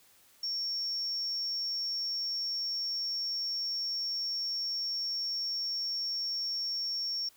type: tone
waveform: sine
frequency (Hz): 5490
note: F8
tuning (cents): -31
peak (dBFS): -30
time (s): 0.43-7.29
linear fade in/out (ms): 5
effects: tanh soft clip ceiling -27 dBFS + white hiss -62 dBFS RMS until 7.36 s